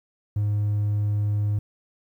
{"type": "tone", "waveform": "triangle", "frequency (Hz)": 103.83, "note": "G#2", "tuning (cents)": 0, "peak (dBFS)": -18, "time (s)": [0.36, 1.59], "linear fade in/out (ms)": 5, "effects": ["tanh soft clip ceiling -15 dBFS", "10-bit"]}